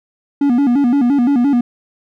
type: tone with vibrato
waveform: triangle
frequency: 261.6 Hz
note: C4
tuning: in tune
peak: -8 dBFS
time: 0.41-1.61 s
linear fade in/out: 5 ms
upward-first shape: square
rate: 5.8 Hz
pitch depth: 140 cents each way
effects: none